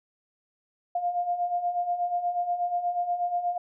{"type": "beating tone pair", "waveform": "sine", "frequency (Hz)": [698.5, 706.8], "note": ["F5", "F5"], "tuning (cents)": [0, 21], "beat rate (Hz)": 8.3, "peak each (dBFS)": [-32, -26], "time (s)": [0.95, 3.58], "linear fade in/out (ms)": 5, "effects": []}